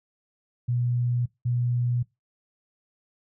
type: tone pair in turn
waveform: sine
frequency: 121.8 / 121.8 Hz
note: B2 / B2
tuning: -24 / -24 cents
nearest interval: unison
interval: 0 cents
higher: neither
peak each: -22 dBFS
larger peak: neither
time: 0.68-1.26 / 1.45-2.03 s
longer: neither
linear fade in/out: 10 ms
effects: noise-tail reverb RT60 0.2 s tail -21 dB re dry